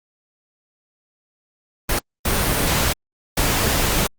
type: noise bursts at uneven times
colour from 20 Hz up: pink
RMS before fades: -19 dBFS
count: 3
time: 1.89-1.99 / 2.25-2.93 / 3.37-4.07 s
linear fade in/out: 5 ms
effects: Opus 32 kbps